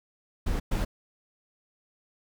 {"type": "noise bursts at uneven times", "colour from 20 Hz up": "brown", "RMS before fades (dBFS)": -27, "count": 2, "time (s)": [[0.46, 0.6], [0.71, 0.85]], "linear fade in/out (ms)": 10, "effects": []}